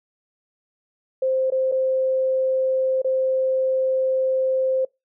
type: tone with dropouts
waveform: sine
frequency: 523.3 Hz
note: C5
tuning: in tune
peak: -18 dBFS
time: 1.22-4.85 s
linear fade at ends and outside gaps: 5 ms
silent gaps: 1.503-1.52 / 1.716-1.721 / 3.019-3.045 s
effects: noise-tail reverb RT60 0.2 s tail -24 dB re dry